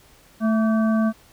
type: harmonic tone with a mistuned harmonic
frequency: 220 Hz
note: A3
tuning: in tune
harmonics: 1 / 3 / 5 / 7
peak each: -17 / -27 / -31 / -34 dBFS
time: 0.4-1.13 s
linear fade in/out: 50 ms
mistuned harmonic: 5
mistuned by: +74 cents
effects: pink hiss -53 dBFS RMS until 1.32 s